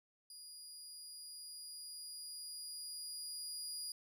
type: tone with level ramp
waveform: 25% pulse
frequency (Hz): 4869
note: D#8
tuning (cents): -38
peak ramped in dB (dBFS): -47 to -37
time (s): 0.3-3.92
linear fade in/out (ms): 2
effects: none